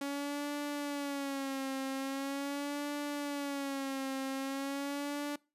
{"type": "tone with vibrato", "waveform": "sawtooth", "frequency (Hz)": 279, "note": "C#4", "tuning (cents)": 11, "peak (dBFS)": -31, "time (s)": [0.01, 5.36], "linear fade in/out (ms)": 5, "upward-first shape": "sine", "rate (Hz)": 0.42, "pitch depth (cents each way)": 72, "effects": ["noise-tail reverb RT60 0.3 s tail -23 dB re dry", "resampled to 32000 Hz"]}